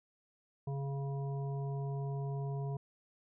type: harmonic tone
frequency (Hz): 138.59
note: C#3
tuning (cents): 0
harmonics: 1 / 3 / 5 / 7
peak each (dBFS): -35 / -45 / -49 / -52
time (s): 0.67-2.77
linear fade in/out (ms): 5
effects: none